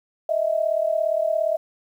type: tone pair together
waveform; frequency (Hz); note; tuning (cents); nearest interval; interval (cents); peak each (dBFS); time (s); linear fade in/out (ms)
sine; 623.7 / 661; D#5 / E5; +4 / +5; minor second; 101; -22; 0.29-1.57; 5
effects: 9-bit